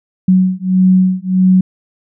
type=beating tone pair; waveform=sine; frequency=185 / 186.6 Hz; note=F#3 / F#3; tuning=0 / +15 cents; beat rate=1.6 Hz; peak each=-11 dBFS; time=0.28-1.61 s; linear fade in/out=5 ms; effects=none